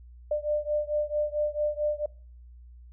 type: beating tone pair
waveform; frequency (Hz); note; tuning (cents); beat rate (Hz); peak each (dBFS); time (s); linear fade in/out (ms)
sine; 595 / 599.5; D5 / D5; +22 / +36; 4.5; -28 / -29; 0.31-2.06; 5
effects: noise-tail reverb RT60 0.5 s tail -25 dB re dry + added 60 Hz sine -46 dBFS peak until 2.92 s